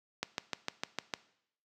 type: click train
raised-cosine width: 0.2 ms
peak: -15 dBFS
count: 7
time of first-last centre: 0.23-1.138 s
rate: 6.61 Hz
effects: noise-tail reverb RT60 0.7 s tail -18 dB re dry + high-pass 150 Hz 12 dB/octave